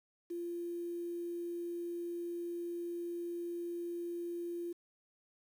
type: tone with quantisation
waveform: sine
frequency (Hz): 345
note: F4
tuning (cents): -21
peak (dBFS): -37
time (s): 0.3-4.73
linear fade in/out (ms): 10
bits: 10
effects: none